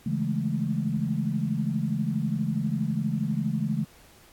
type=chord; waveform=sine; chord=A major seventh; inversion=first; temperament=equal with one note detuned; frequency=140.12 / 164.81 / 207.7 / 220 Hz; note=C#3 / E3 / G#3 / A3; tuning=+19 / 0 / 0 / 0 cents; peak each=-30 dBFS; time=0.06-3.85 s; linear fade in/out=5 ms; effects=pink hiss -55 dBFS RMS until 4.32 s + AAC 64 kbps